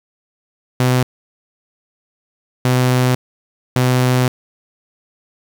sawtooth tone bursts at uneven times, 126.6 Hz, B2, 43 cents sharp, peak -8 dBFS, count 3, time 0.8-1.03 / 2.65-3.15 / 3.76-4.28 s, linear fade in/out 2 ms, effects 7-bit

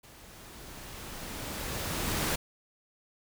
pink noise with level ramp, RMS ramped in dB -53 to -29 dBFS, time 0.03-2.36 s, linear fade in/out 10 ms, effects none

